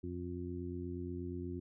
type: harmonic tone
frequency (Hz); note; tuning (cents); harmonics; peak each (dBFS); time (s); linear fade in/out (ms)
88.4; F2; +22; 1 / 2 / 3 / 4; -43 / -47 / -44 / -44; 0.03-1.6; 10
effects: none